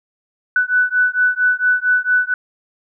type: beating tone pair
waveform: sine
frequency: 1489 / 1493.4 Hz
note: F#6 / F#6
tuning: +11 / +16 cents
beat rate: 4.4 Hz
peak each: -16 dBFS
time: 0.56-2.34 s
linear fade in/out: 2 ms
effects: none